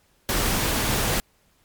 pink noise, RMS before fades -23 dBFS, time 0.29-1.2 s, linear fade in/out 0 ms, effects pink hiss -63 dBFS RMS until 1.64 s + MP3 96 kbps

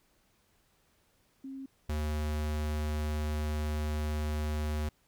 sine / square tone pair in turn, 268.7 / 75.75 Hz, C4 / D#2, +46 / -46 cents, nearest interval octave + minor seventh, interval 2192 cents, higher first, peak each -39 / -31 dBFS, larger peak second, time 1.44-1.66 / 1.89-4.89 s, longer second, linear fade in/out 5 ms, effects pink hiss -70 dBFS RMS until 5.07 s

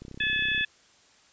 click train, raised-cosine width 3 ms, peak -29 dBFS, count 20, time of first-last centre 0.02-0.61 s, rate 32.2 Hz
harmonic tone, 861 Hz, A5, 38 cents flat, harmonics 2 / 3 / 4, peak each -27 / -29 / -30 dBFS, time 0.2-0.65 s, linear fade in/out 5 ms
effects white hiss -59 dBFS RMS until 1.32 s + resampled to 16000 Hz

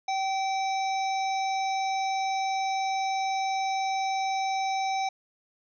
harmonic tone, 771 Hz, G5, 29 cents flat, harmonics 1 / 3 / 5 / 7 / 8, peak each -26 / -36 / -40 / -43 / -44 dBFS, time 0.08-5.09 s, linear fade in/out 5 ms, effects none

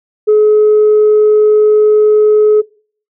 sine tone, 425.2 Hz, G#4, 41 cents sharp, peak -3 dBFS, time 0.27-2.62 s, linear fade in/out 20 ms, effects noise-tail reverb RT60 0.5 s tail -25 dB re dry + tanh soft clip ceiling -2 dBFS

